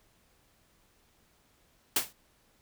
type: noise with exponential decay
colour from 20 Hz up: white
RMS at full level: -22 dBFS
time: 1.96-2.13 s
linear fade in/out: 5 ms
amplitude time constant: 35 ms
effects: pink hiss -67 dBFS RMS until 2.61 s